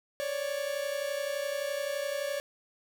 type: tone pair together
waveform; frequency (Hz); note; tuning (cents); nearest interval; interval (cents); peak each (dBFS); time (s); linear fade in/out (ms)
45% pulse; 552.3 / 584; C#5 / D5; -6 / -10; minor second; 96; -34 / -34; 0.2-2.4; 0
effects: none

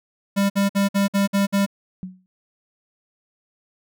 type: tone bursts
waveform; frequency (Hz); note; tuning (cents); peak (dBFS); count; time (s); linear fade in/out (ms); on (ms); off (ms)
square; 198.8; G3; +25; -17; 7; 0.36-1.664; 20; 140; 54
type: tone with exponential decay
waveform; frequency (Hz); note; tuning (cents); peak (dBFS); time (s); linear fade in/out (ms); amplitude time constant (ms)
sine; 185; F#3; 0; -25; 2.03-2.26; 0; 49
effects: none

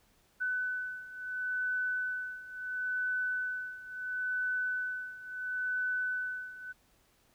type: beating tone pair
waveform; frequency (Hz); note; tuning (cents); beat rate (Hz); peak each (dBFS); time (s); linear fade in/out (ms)
sine; 1501 / 1501.73; F#6 / F#6; +24 / +25; 0.73; -37 / -34; 0.4-6.73; 20
effects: pink hiss -68 dBFS RMS until 7.34 s

